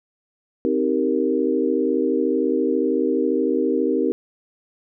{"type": "chord", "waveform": "sine", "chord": "C minor seventh", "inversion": "none", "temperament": "equal with one note detuned", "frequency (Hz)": [261.6, 314, 392, 466.2], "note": ["C4", "Eb4", "G4", "Bb4"], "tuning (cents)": [0, 16, 0, 0], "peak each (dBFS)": -23, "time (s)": [0.65, 4.12], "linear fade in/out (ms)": 0, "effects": []}